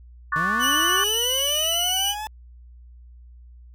sine chord, D major seventh, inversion third, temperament equal, 1108.7 / 1174.7 / 1480 / 1760 Hz, C#6 / D6 / F#6 / A6, 0 / 0 / 0 / 0 cents, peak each -26 dBFS, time 0.32-1.04 s, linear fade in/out 5 ms
40% pulse linear sweep, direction up, 150 to 873 Hz, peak -28 dBFS, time 0.36-2.27 s, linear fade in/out 0 ms
sawtooth tone with vibrato, 2971 Hz, F#7, 6 cents sharp, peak -18 dBFS, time 0.59-2.15 s, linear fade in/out 50 ms, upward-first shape triangle, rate 12 Hz, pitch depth 27 cents each way
effects added 60 Hz sine -43 dBFS peak until 3.74 s

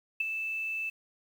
sine tone with ADSR envelope, 2637 Hz, E7, in tune, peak -23 dBFS, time 0.2-0.9 s, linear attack 7 ms, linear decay 13 ms, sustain -8 dB, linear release 10 ms, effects 9-bit

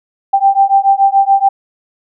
sine beating tone pair, 784 / 791 Hz, G5 / G5, 0 / +15 cents, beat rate 7 Hz, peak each -10 dBFS, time 0.33-1.49 s, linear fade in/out 10 ms, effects none

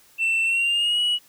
sine tone with pitch glide, 2682 to 2925 Hz, E7 to F#7, +29 to -21 cents, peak -16 dBFS, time 0.18-1.19 s, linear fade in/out 50 ms, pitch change +150 cents, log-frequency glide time 0.44-1.01 s, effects tanh soft clip ceiling -18 dBFS + white hiss -55 dBFS RMS until 1.28 s

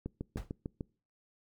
click train, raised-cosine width 3 ms, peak -24 dBFS, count 6, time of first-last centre 0.06-0.809 s, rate 6.68 Hz
brown noise with exponential decay, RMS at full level -32 dBFS, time 0.37-0.51 s, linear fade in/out 1 ms, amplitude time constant 29 ms
effects noise-tail reverb RT60 0.4 s tail -25 dB re dry

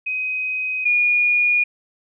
sine tone pair in turn, 2517 / 2440 Hz, D#7 / D#7, +19 / -34 cents, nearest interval minor second, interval 53 cents, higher first, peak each -21 / -14 dBFS, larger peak second, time 0.06-0.85 / 0.85-1.64 s, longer neither, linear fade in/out 10 ms, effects none

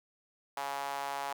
sawtooth tone with high-pass filter, 139.9 Hz, C#3, 16 cents sharp, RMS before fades -37 dBFS, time 0.57-1.33 s, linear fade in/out 2 ms, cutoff 830 Hz, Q 3.4, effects none

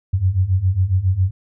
sine beating tone pair, 89.4 / 96.7 Hz, F2 / G2, +41 / -23 cents, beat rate 7.3 Hz, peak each -19 / -16 dBFS, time 0.13-1.31 s, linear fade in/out 10 ms, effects none

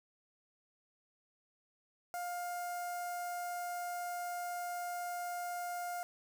sawtooth tone with notch filter, 706 Hz, F5, 19 cents sharp, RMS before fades -40 dBFS, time 2.14-6.03 s, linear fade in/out 0 ms, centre 3300 Hz, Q 0.51, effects none

